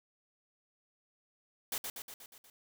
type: noise with echo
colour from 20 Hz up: white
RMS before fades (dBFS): -36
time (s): 1.72-1.78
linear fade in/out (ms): 2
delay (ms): 120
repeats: 6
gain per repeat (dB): -4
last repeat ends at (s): 2.5
effects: none